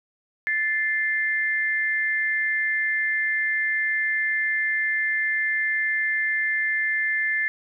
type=tone pair together; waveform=sine; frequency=1752.4 / 2093 Hz; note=A6 / C7; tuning=-7 / 0 cents; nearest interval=minor third; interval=307 cents; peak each=-23 / -25 dBFS; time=0.47-7.48 s; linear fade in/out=0 ms; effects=none